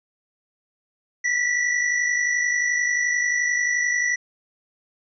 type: tone pair together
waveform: square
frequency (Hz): 1910 / 1961.4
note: A#6 / B6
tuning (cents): +42 / -12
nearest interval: unison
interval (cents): 46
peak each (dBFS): -29 / -21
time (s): 1.24-4.16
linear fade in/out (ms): 10
effects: resampled to 16000 Hz